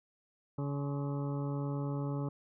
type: harmonic tone with a mistuned harmonic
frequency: 141.5 Hz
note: C#3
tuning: 36 cents sharp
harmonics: 1 / 2 / 3 / 4 / 6 / 7 / 8 / 9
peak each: -34 / -39 / -44 / -46 / -49 / -53 / -53 / -54 dBFS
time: 0.58-2.29 s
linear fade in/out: 5 ms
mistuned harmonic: 7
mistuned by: +89 cents
effects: none